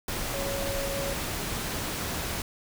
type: tone in noise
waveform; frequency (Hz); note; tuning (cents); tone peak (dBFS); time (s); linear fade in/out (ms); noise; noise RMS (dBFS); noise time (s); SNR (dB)
sine; 554.4; C#5; 0; -32; 0.34-1.13; 2; pink; -32; 0.08-2.42; -3
effects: none